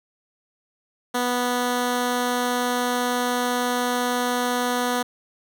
10% pulse tone, 246 Hz, B3, 7 cents flat, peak -13 dBFS, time 1.14-5.03 s, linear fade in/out 10 ms, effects none

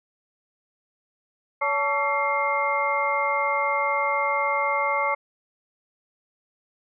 sine tone cluster, 565 / 878 / 1134 / 1353 / 2116 Hz, C#5 / A5 / C#6 / E6 / C7, +33 / -4 / +39 / +45 / +19 cents, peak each -28 / -27 / -26 / -34 / -26 dBFS, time 1.61-5.15 s, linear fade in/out 10 ms, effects none

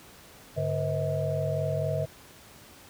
sine tone cluster, 100.7 / 145.1 / 477.4 / 521 / 640 Hz, G2 / D3 / A#4 / C5 / D#5, +47 / -21 / +41 / -7 / +49 cents, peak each -33 / -30 / -36 / -36 / -30 dBFS, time 0.56-2.06 s, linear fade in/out 20 ms, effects pink hiss -51 dBFS RMS until 2.89 s + high-pass 60 Hz 12 dB/octave

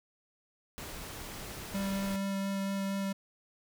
pink noise, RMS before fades -43 dBFS, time 0.78-2.16 s, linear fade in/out 0 ms
square tone with vibrato, 196 Hz, G3, in tune, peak -32 dBFS, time 1.74-3.13 s, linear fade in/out 10 ms, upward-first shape sine, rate 4.3 Hz, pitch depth 8 cents each way
effects none

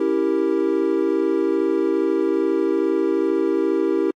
triangle chord, C# diminished seventh, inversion none, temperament equal, 277.2 / 329.6 / 392 / 466.2 Hz, C#4 / E4 / G4 / Bb4, 0 / 0 / 0 / 0 cents, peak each -25 / -19 / -19 / -24 dBFS, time 0-4.11 s, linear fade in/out 5 ms, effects AAC 64 kbps

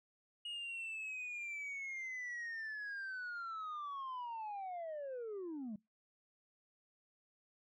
sine linear sweep, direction down, 2882 to 198.7 Hz, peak -39 dBFS, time 0.45-5.76 s, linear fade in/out 5 ms, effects noise-tail reverb RT60 0.2 s tail -24 dB re dry + tanh soft clip ceiling -40 dBFS

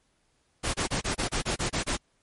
pink noise bursts, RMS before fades -28 dBFS, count 10, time 0.63-1.973 s, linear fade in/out 20 ms, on 110 ms, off 27 ms, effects pink hiss -70 dBFS RMS until 2.22 s + MP3 48 kbps

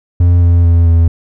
triangle tone with pitch steps, 87.31 / 86.01 / 84.73 / 83.46 Hz, F2 / F2 / E2 / E2, 0 / -26 / +48 / +22 cents, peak -3 dBFS, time 0.2-1.08 s, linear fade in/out 5 ms, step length 220 ms, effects none

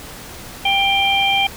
harmonic tone, 790 Hz, G5, 13 cents sharp, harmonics 1 / 3 / 4, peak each -18 / -18 / -18 dBFS, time 0.65-1.47 s, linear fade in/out 5 ms, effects pink hiss -35 dBFS RMS until 1.56 s

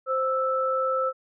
sine tone pair together, 523.2 / 1318.5 Hz, C5 / E6, 0 / 0 cents, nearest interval octave + major third, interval 1600 cents, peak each -25 dBFS, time 0.06-1.13 s, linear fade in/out 50 ms, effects none

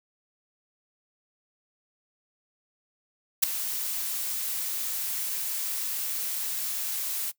blue noise with ADSR envelope, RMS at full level -17 dBFS, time 3.42-7.32 s, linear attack 15 ms, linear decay 6 ms, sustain -14 dB, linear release 26 ms, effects noise-tail reverb RT60 0.1 s tail -20 dB re dry

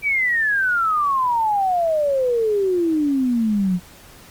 sine exponential sweep, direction down, 2346 to 174.61 Hz, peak -16 dBFS, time 0.02-3.8 s, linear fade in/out 50 ms, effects pink hiss -45 dBFS RMS until 4.3 s + Opus 32 kbps

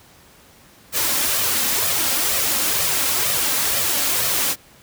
white noise with flanger, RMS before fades -20 dBFS, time 0.92-4.56 s, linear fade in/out 50 ms, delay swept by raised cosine 1.6 to 3.8 ms, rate 2.1 Hz, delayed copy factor +0.5, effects pink hiss -49 dBFS RMS until 4.82 s + high-pass 60 Hz 12 dB/octave

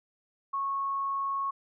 sine tone, 1100 Hz, C#6, 14 cents flat, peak -28 dBFS, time 0.53-1.51 s, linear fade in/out 10 ms, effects none

